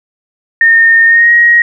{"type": "tone with pitch glide", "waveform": "sine", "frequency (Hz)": [1829, 1886.9], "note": ["A#6", "A#6"], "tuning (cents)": [-33, 21], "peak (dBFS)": -3, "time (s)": [0.61, 1.62], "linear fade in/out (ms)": 2, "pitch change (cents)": 54, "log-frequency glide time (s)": [1.06, 1.32], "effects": []}